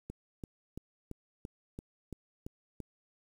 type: click train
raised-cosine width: 3 ms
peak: -28 dBFS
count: 9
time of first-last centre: 0.1-2.803 s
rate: 2.96 Hz
effects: 9-bit